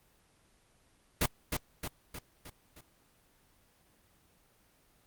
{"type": "noise with echo", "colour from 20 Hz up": "pink", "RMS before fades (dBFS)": -27, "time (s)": [1.21, 1.26], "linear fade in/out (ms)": 5, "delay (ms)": 310, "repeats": 5, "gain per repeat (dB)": -5, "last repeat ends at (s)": 2.81, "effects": ["pink hiss -67 dBFS RMS until 5.06 s", "Opus 24 kbps"]}